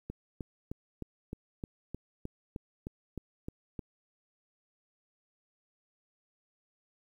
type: click train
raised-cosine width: 3 ms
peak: -25 dBFS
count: 13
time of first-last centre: 0.1-3.792 s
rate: 3.25 Hz
effects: 10-bit